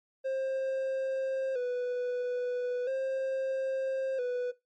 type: tone with vibrato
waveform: triangle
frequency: 512 Hz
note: C5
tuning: 38 cents flat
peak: -27 dBFS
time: 0.24-4.52 s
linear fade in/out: 20 ms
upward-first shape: square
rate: 0.38 Hz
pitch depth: 63 cents each way
effects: noise-tail reverb RT60 0.2 s tail -18 dB re dry + MP3 32 kbps